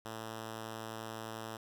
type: tone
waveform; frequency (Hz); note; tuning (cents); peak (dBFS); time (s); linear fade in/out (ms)
5% pulse; 111.4; A2; +22; -30; 0.05-1.57; 5
effects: 12-bit